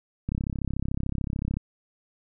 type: click train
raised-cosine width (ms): 5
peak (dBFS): -16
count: 44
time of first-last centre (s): 0.29-1.57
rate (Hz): 33.6
effects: none